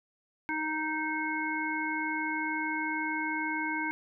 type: harmonic tone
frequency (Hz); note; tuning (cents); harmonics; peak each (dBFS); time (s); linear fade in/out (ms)
311.1; D#4; 0; 1 / 3 / 5 / 7; -35 / -35 / -35 / -35; 0.49-3.91; 0
effects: none